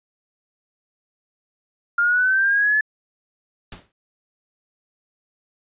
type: linear sweep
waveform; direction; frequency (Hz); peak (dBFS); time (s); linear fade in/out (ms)
sine; up; 1396.9 to 1735; -15; 1.98-2.81; 5
type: noise with exponential decay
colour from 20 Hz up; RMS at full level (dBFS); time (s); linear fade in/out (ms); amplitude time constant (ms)
pink; -34; 3.72-3.92; 2; 43
effects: resampled to 8000 Hz